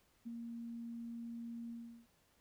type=tone with ADSR envelope; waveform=sine; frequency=233.1 Hz; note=A#3; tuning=in tune; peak=-40 dBFS; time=0.25-2.07 s; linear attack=23 ms; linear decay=12 ms; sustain=-3 dB; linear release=370 ms; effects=pink hiss -73 dBFS RMS until 2.4 s